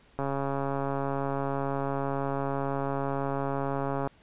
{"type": "click train", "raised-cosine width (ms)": 1, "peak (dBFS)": -17, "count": 537, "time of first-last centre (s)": [0.19, 4.074], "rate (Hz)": 138, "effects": ["pink hiss -60 dBFS RMS until 4.22 s", "resampled to 8000 Hz"]}